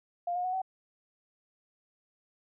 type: tone with pitch steps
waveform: sine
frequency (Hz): 700 / 718.4 / 737.4 / 756.8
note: F5 / F5 / F#5 / F#5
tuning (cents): +4 / +49 / -6 / +39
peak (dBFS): -29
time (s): 0.27-0.618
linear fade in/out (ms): 5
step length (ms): 87
effects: none